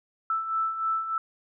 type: beating tone pair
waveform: sine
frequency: 1318.5 / 1321.8 Hz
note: E6 / E6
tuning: 0 / +4 cents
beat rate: 3.3 Hz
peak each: -33 / -26 dBFS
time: 0.3-1.18 s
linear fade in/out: 2 ms
effects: none